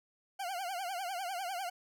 40% pulse tone with vibrato, 740 Hz, F#5, in tune, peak -35 dBFS, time 0.39-1.7 s, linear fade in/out 10 ms, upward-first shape triangle, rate 10 Hz, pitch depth 160 cents each way, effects none

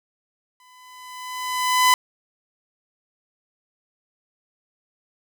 sawtooth tone with exponential growth, 1006 Hz, B5, 32 cents sharp, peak -8 dBFS, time 0.6-1.94 s, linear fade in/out 1 ms, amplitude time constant 290 ms, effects none

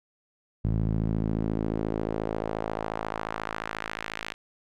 sawtooth tone with band-pass filter sweep, 54.2 Hz, A1, 25 cents flat, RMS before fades -30 dBFS, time 0.64-4.34 s, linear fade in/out 10 ms, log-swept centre 130 to 2500 Hz, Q 1.2, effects none

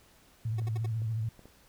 sine tone with vibrato, 111.6 Hz, A2, 25 cents sharp, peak -29 dBFS, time 0.45-1.29 s, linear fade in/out 5 ms, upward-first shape sine, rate 14 Hz, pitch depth 66 cents each way
25% pulse tone bursts, 368.3 Hz, F#4, 8 cents flat, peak -37 dBFS, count 4, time 0.58-0.862 s, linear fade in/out 5 ms, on 21 ms, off 66 ms
clicks, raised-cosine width 2 ms, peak -38 dBFS, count 6, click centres 0.618 / 0.677 / 0.847 / 1.019 / 1.393 / 1.456 s
effects pink hiss -61 dBFS RMS until 1.68 s

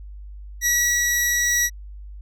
40% pulse tone pair together, 1933 / 5800 Hz, B6 / F#8, -38 / -35 cents, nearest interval octave + perfect fifth, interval 1903 cents, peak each -20 dBFS, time 0.61-1.7 s, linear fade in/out 50 ms, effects added 50 Hz sine -35 dBFS peak until 2.21 s

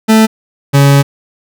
40% pulse tone pair in turn, 220 / 140.25 Hz, A3 / C#3, 0 / +21 cents, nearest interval minor sixth, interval 779 cents, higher first, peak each -3 dBFS, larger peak neither, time 0.08-0.27 / 0.73-1.03 s, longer second, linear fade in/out 20 ms, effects none

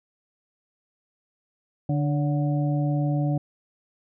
harmonic tone with a mistuned harmonic, 146.83 Hz, D3, in tune, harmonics 1 / 2 / 4 / 5, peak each -22 / -28 / -34 / -36 dBFS, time 1.89-3.38 s, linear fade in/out 5 ms, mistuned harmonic 4, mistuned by -54 cents, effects none

